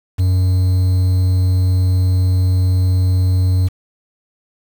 triangle tone with quantisation, 92.1 Hz, F#2, 7 cents flat, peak -9 dBFS, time 0.18-3.69 s, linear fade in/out 20 ms, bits 6, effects none

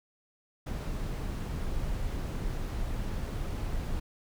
brown noise, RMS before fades -33 dBFS, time 0.66-4 s, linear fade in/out 10 ms, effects none

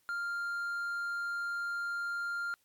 triangle tone, 1396.9 Hz, F6, in tune, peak -31 dBFS, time 0.09-2.54 s, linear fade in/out 0 ms, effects white hiss -72 dBFS RMS until 2.64 s + MP3 96 kbps

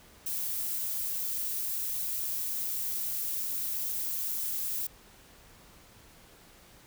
violet noise, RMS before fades -33 dBFS, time 0.26-4.87 s, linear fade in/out 5 ms, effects pink hiss -56 dBFS RMS until 6.86 s

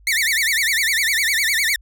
sawtooth tone with vibrato, 2008 Hz, B6, 28 cents sharp, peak -13 dBFS, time 0.07-1.76 s, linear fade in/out 2 ms, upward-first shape sine, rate 9.9 Hz, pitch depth 230 cents each way, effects added 50 Hz sine -46 dBFS peak until 1.81 s

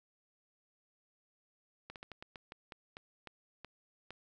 slowing click train, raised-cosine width 0.3 ms, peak -30 dBFS, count 12, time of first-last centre 1.9-4.106 s, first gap 58 ms, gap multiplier 1.23, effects none

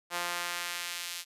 sawtooth tone with high-pass filter sweep, 174.61 Hz, F3, in tune, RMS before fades -36 dBFS, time 0.1-1.25 s, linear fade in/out 50 ms, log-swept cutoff 860 to 3500 Hz, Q 0.81, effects resampled to 32000 Hz

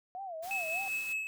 sine tone with vibrato, 708 Hz, F5, 23 cents sharp, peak -38 dBFS, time 0.15-0.88 s, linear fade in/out 0 ms, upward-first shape sine, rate 3.3 Hz, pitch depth 190 cents each way
white noise, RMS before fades -48 dBFS, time 0.42-1.14 s, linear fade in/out 20 ms
triangle tone with tremolo, 2587 Hz, E7, 33 cents flat, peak -29 dBFS, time 0.51-1.27 s, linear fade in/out 0 ms, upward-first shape triangle, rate 5.1 Hz, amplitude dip 50%
effects none

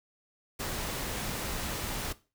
pink noise, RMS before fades -35 dBFS, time 0.59-2.13 s, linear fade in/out 10 ms, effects noise-tail reverb RT60 0.3 s tail -17 dB re dry

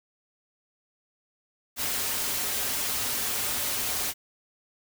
white noise with comb filter, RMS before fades -29 dBFS, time 1.76-4.14 s, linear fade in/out 50 ms, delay 6 ms, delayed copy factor -0.5, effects none

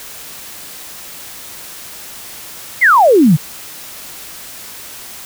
sine exponential sweep, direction down, 2217 to 138.59 Hz, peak -5 dBFS, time 2.81-3.37 s, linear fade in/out 20 ms, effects white hiss -32 dBFS RMS until 5.25 s

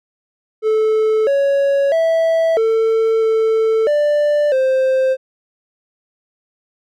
triangle tone with pitch steps, 435.9 / 557 / 655 / 447.3 / 443.9 / 590 / 524 Hz, A4 / C#5 / E5 / A4 / A4 / D5 / C5, -16 / +8 / -11 / +28 / +15 / +8 / +2 cents, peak -10 dBFS, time 0.62-5.17 s, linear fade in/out 50 ms, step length 650 ms, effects none

